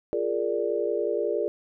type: chord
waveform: sine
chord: Bb dominant seventh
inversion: second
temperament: equal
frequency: 349.2 / 415.3 / 466.2 / 587.3 Hz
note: F4 / Ab4 / Bb4 / D5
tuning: 0 / 0 / 0 / 0 cents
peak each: -31 / -28 / -29 / -30 dBFS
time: 0.13-1.48 s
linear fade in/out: 0 ms
effects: none